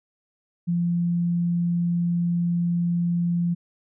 sine tone, 172.6 Hz, F3, 20 cents flat, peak -20 dBFS, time 0.67-3.55 s, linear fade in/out 20 ms, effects none

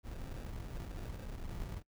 brown noise with sample-and-hold, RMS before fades -43 dBFS, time 0.03-1.83 s, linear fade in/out 50 ms, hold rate 1050 Hz, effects noise-tail reverb RT60 0.1 s tail -23 dB re dry

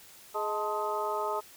harmonic tone with a mistuned harmonic, 209.6 Hz, G#3, 16 cents sharp, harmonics 2 / 3 / 4 / 5 / 6, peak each -35 / -36 / -34 / -38 / -35 dBFS, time 0.34-1.41 s, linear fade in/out 20 ms, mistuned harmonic 4, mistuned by +78 cents, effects white hiss -53 dBFS RMS until 1.56 s

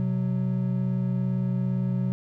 triangle tone pair together, 127.71 / 185.3 Hz, C3 / F#3, -42 / +3 cents, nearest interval tritone, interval 645 cents, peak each -24 dBFS, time 0-2.12 s, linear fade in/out 0 ms, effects none

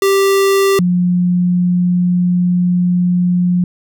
square / sine tone pair in turn, 392 / 178.18 Hz, G4 / F3, 0 / +35 cents, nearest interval octave + major second, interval 1365 cents, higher first, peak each -10 dBFS, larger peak neither, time 0.02-0.79 / 0.79-3.64 s, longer second, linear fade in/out 2 ms, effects none

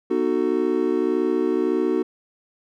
triangle chord, B dominant seventh, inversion none, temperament just, 246.9 / 308.7 / 370.4 / 444.5 Hz, B3 / D#4 / F#4 / A4, 0 / -14 / +2 / +18 cents, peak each -25 / -22 / -20 / -25 dBFS, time 0.1-2.03 s, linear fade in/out 10 ms, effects none

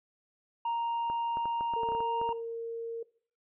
triangle tone, 932.3 Hz, A#5, in tune, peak -27 dBFS, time 0.65-2.33 s, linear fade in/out 5 ms
clicks, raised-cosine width 1 ms, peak -27 dBFS, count 12, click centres 1.1 / 1.371 / 1.456 / 1.609 / 1.737 / 1.833 / 1.888 / 1.92 / 1.95 / 2.005 / 2.215 / 2.291 s
sine tone with pitch glide, 455.3 to 460.1 Hz, A#4 to A#4, -41 to -23 cents, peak -34 dBFS, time 1.76-3.03 s, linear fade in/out 5 ms, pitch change +18 cents, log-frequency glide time 1.96-2.12 s
effects noise-tail reverb RT60 0.5 s tail -20 dB re dry + resampled to 8000 Hz

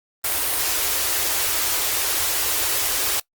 white band-stop noise, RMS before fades -22 dBFS, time 0.24-3.2 s, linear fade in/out 5 ms, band 110 to 290 Hz, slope 48 dB/octave, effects noise-tail reverb RT60 0.1 s tail -23 dB re dry + Opus 32 kbps

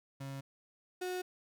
35% pulse tone pair in turn, 136.7 / 364.9 Hz, C#3 / F#4, -24 / -24 cents, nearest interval octave + perfect fourth, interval 1700 cents, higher second, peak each -39 / -34 dBFS, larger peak second, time 0.2-0.41 / 1.01-1.22 s, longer neither, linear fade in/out 10 ms, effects none

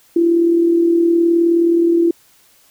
sine tone with amplitude modulation, 338.3 Hz, E4, 45 cents sharp, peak -8 dBFS, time 0.16-2.11 s, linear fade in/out 5 ms, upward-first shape sine, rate 39.2 Hz, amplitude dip 45%, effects white hiss -52 dBFS RMS until 2.7 s

